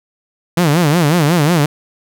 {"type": "tone with vibrato", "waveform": "sawtooth", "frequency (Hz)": 160, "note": "D#3", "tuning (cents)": 49, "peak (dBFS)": -6, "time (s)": [0.57, 1.66], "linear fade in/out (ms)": 5, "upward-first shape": "sine", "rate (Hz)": 5.5, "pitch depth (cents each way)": 200, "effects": []}